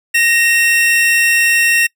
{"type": "tone pair together", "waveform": "45% pulse", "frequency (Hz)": [1864.7, 2711], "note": ["A#6", "E7"], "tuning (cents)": [0, 48], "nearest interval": "tritone", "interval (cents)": 648, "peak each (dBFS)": [-13, -13], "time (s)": [0.14, 1.87], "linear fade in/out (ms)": 10, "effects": ["noise-tail reverb RT60 0.1 s tail -24 dB re dry"]}